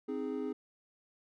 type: chord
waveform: triangle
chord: Ab major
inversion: first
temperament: equal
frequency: 261.6 / 311.1 / 415.3 Hz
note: C4 / Eb4 / Ab4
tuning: 0 / 0 / 0 cents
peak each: -36 / -38 / -36 dBFS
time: 0.08-0.53 s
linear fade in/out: 10 ms
effects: none